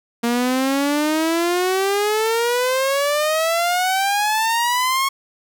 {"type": "exponential sweep", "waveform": "sawtooth", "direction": "up", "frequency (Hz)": [233.1, 1098], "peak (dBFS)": -13, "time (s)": [0.23, 5.09], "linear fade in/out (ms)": 10, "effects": []}